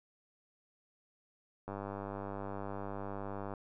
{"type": "click train", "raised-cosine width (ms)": 1, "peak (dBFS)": -27, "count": 186, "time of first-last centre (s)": [1.68, 3.537], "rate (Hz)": 99.6, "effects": []}